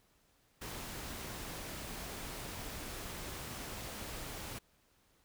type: noise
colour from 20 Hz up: pink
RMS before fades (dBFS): -44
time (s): 0.61-4.59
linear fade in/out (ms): 10
effects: pink hiss -71 dBFS RMS until 5.24 s